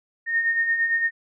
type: beating tone pair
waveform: sine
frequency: 1831 / 1839.8 Hz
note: A#6 / A#6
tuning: -32 / -23 cents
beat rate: 8.8 Hz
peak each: -29 / -20 dBFS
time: 0.26-1.11 s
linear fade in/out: 50 ms
effects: none

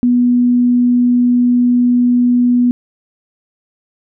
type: tone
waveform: sine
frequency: 244.6 Hz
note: B3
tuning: 16 cents flat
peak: -8 dBFS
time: 0.03-2.71 s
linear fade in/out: 0 ms
effects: none

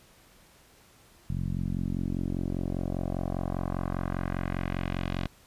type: tone with low-pass filter sweep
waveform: 10% pulse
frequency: 45 Hz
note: F#1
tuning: 47 cents flat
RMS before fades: -31 dBFS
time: 1.3-5.27 s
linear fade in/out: 0 ms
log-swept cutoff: 150 to 3700 Hz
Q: 1.5
effects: pink hiss -58 dBFS RMS until 5.46 s + resampled to 32000 Hz

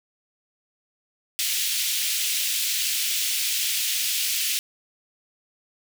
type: high-pass noise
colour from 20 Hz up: pink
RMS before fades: -25 dBFS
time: 1.39-4.59 s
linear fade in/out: 0 ms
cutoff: 2600 Hz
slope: 24 dB/octave
effects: none

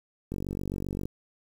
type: click train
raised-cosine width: 3 ms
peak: -20 dBFS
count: 36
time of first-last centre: 0.32-1.055 s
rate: 47.6 Hz
effects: 8-bit

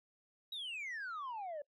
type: exponential sweep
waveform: sine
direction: down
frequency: 3900 to 563 Hz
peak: -38 dBFS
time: 0.52-1.62 s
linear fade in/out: 5 ms
effects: noise-tail reverb RT60 0.1 s tail -23 dB re dry + tanh soft clip ceiling -39 dBFS

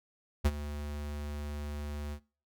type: tone with ADSR envelope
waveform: square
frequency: 73.5 Hz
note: D2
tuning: 2 cents sharp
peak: -22 dBFS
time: 0.44-2.2 s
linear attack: 19 ms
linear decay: 44 ms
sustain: -15 dB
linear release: 75 ms
effects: noise-tail reverb RT60 0.4 s tail -23 dB re dry

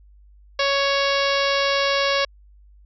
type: harmonic tone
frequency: 556 Hz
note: C#5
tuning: 5 cents sharp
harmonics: 1 / 2 / 3 / 4 / 5 / 6 / 7 / 8 / 9 / 10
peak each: -22 / -25 / -27 / -28 / -29 / -30 / -30 / -31 / -32 / -32 dBFS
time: 0.59-2.25 s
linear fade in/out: 5 ms
effects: added 50 Hz sine -47 dBFS peak until 2.85 s

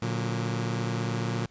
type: chord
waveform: sawtooth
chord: Bb augmented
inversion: none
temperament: just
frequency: 116.54 / 145.68 / 182.1 Hz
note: Bb2 / D3 / F#3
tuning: 0 / -14 / -27 cents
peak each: -25 / -31 / -30 dBFS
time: 0.02-1.46 s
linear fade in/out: 5 ms
effects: pink hiss -62 dBFS RMS until 1.5 s + resampled to 16000 Hz

